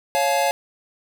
square chord, Db augmented, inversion none, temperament equal with one note detuned, 554.4 / 698.5 / 857.9 Hz, Db5 / F5 / A5, 0 / 0 / -44 cents, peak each -23 dBFS, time 0.15-0.51 s, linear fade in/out 0 ms, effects none

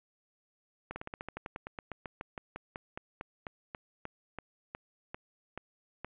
slowing click train, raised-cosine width 0.5 ms, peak -24 dBFS, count 28, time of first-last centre 0.91-6.046 s, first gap 50 ms, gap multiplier 1.09, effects resampled to 8000 Hz + 11-bit

